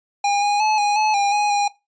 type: tone with pitch steps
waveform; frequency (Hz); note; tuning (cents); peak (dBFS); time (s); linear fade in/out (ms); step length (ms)
square; 811 / 821 / 860 / 824 / 859 / 806 / 830 / 816; G#5 / G#5 / A5 / G#5 / A5 / G5 / G#5 / G#5; -41 / -20 / -40 / -14 / -42 / +48 / -1 / -31; -17; 0.24-1.68; 5; 180
effects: noise-tail reverb RT60 0.2 s tail -17 dB re dry + resampled to 16000 Hz